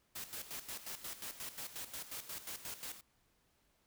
white noise with tremolo, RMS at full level -44 dBFS, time 0.15-3.01 s, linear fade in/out 10 ms, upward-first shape square, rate 5.6 Hz, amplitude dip 70%, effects pink hiss -75 dBFS RMS until 3.86 s

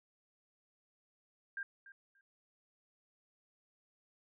sine tone with echo, 1597 Hz, G6, 32 cents sharp, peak -38 dBFS, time 1.57-1.63 s, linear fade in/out 2 ms, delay 290 ms, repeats 2, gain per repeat -15 dB, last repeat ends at 2.21 s, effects none

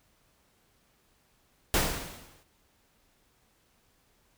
pink noise with exponential decay, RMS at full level -23 dBFS, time 1.74-2.43 s, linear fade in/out 0 ms, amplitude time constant 150 ms, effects pink hiss -68 dBFS RMS until 4.37 s

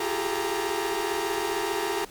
sawtooth tone cluster, 343.1 / 387.9 / 403.1 / 429.9 / 934 Hz, F4 / G4 / G4 / A4 / A#5, -31 / -18 / +48 / -40 / +3 cents, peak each -29 dBFS, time 0-2.05 s, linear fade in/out 5 ms, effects pink hiss -48 dBFS RMS until 2.1 s

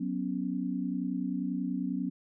sine chord, F# suspended fourth, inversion none, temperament equal, 185 / 246.9 / 277.2 Hz, F#3 / B3 / C#4, 0 / 0 / 0 cents, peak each -34 dBFS, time 0-2.1 s, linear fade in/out 10 ms, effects none

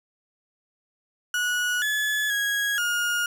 35% pulse tone with pitch steps, 1462 / 1713 / 1653 / 1428 Hz, F#6 / A6 / G#6 / F6, -21 / -47 / -9 / +38 cents, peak -21 dBFS, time 1.34-3.26 s, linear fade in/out 2 ms, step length 480 ms, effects none

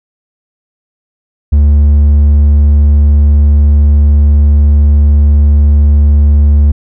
sine tone with hard clipping, 73 Hz, D2, 10 cents flat, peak -4 dBFS, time 1.52-6.72 s, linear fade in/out 10 ms, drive 3 dB, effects none

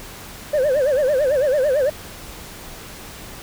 sine tone with vibrato, 554.4 Hz, C#5, in tune, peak -12 dBFS, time 0.53-1.9 s, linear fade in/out 10 ms, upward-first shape sine, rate 9 Hz, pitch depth 170 cents each way, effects tanh soft clip ceiling -14 dBFS + pink hiss -37 dBFS RMS until 3.42 s

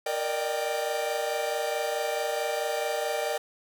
45% pulse chord, Eb major seventh, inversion second, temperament equal with one note detuned, 466.2 / 587.3 / 611.9 / 784 Hz, Bb4 / D5 / Eb5 / G5, 0 / 0 / -29 / 0 cents, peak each -33 dBFS, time 0.06-3.38 s, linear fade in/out 5 ms, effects none

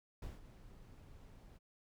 brown noise with ADSR envelope, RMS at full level -45 dBFS, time 0.22-1.59 s, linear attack 4 ms, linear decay 170 ms, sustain -12 dB, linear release 28 ms, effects none

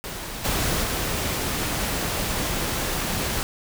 pink noise with level steps, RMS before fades -33 / -24 / -26 dBFS, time 0.04-3.43 s, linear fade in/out 0 ms, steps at 0.44 / 0.83 s, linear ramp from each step 10 ms, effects none

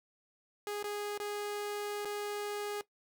sawtooth tone with dropouts, 413.1 Hz, G#4, 9 cents flat, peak -32 dBFS, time 0.67-2.81 s, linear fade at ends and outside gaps 1 ms, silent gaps 0.827-0.841 / 1.176-1.2 / 2.049-2.054 s, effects noise-tail reverb RT60 0.1 s tail -17 dB re dry

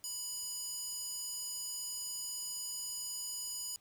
square tone with high-pass filter, 987.8 Hz, B5, in tune, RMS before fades -41 dBFS, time 0.04-3.76 s, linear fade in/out 0 ms, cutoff 6200 Hz, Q 2.7, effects pink hiss -69 dBFS RMS until 3.8 s

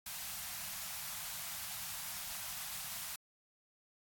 white band-stop noise, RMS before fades -43 dBFS, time 0.06-3.16 s, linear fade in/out 5 ms, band 210 to 640 Hz, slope 48 dB/octave, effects AAC 64 kbps

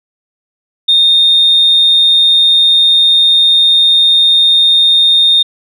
sine tone, 3665 Hz, A#7, 30 cents flat, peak -4 dBFS, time 0.88-5.43 s, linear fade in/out 10 ms, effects tanh soft clip ceiling 0 dBFS

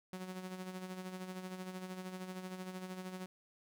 sawtooth tone with tremolo, 185 Hz, F#3, in tune, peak -37 dBFS, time 0.13-3.26 s, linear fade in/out 0 ms, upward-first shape sine, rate 13 Hz, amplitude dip 55%, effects none

